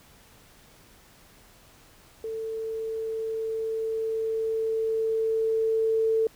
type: tone with level ramp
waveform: sine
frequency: 445.3 Hz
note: A4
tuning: 21 cents sharp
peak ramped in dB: -30 to -20 dBFS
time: 2.24-6.27 s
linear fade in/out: 2 ms
effects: pink hiss -55 dBFS RMS until 6.35 s